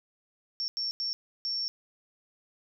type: tone bursts at uneven times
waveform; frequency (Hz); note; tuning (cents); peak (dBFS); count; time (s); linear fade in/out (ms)
sine; 5460; F8; -40; -29; 4; 0.6-0.68 / 0.77-0.91 / 1-1.13 / 1.45-1.68; 0
effects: none